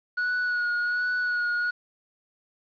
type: tone with vibrato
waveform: triangle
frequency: 1460 Hz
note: F#6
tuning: 24 cents flat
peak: -22 dBFS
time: 0.17-1.71 s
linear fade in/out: 10 ms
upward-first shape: sine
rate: 1.3 Hz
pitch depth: 24 cents each way
effects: resampled to 11025 Hz + 9-bit